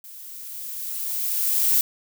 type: noise with level ramp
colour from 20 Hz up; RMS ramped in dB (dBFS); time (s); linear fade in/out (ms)
violet; -42 to -18; 0.04-1.81; 2
effects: none